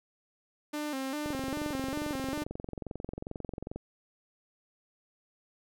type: tone with vibrato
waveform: sawtooth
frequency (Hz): 282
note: C#4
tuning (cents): +30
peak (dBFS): -29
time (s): 0.73-2.44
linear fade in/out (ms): 10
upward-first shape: square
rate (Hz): 2.5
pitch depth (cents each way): 100
type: click train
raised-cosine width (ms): 2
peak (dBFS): -24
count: 57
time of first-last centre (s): 1.26-3.76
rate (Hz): 22.4
effects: none